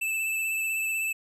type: tone with vibrato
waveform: square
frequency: 2637 Hz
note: E7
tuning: in tune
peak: -27 dBFS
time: 0.01-1.13 s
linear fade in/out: 10 ms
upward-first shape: sine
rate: 16 Hz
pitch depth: 19 cents each way
effects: none